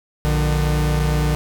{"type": "tone pair together", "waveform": "45% pulse", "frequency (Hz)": [59.65, 150.3], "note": ["A#1", "D3"], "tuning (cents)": [41, 40], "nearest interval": "octave + major third", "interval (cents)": 1599, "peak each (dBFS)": -19, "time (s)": [0.25, 1.35], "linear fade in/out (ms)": 0, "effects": []}